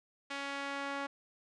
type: tone with band-pass filter sweep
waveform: sawtooth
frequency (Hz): 279.2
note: C#4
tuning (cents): +13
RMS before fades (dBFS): -39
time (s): 0.3-1.07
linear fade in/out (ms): 10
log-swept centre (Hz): 2300 to 1300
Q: 0.88
effects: resampled to 22050 Hz